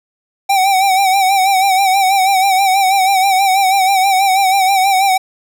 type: tone with vibrato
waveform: square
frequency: 770 Hz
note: G5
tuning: 31 cents flat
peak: -10 dBFS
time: 0.49-5.18 s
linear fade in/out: 10 ms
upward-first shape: sine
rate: 6.2 Hz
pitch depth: 63 cents each way
effects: none